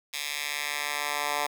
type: tone with high-pass filter sweep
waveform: 10% pulse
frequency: 146.2 Hz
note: D3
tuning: 7 cents flat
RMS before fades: -31 dBFS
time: 0.13-1.47 s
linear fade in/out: 10 ms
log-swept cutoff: 2900 to 900 Hz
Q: 1.2
effects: none